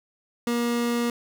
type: tone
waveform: 30% pulse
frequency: 237.7 Hz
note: A#3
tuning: 34 cents sharp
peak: -20 dBFS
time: 0.47-1.1 s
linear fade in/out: 2 ms
effects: none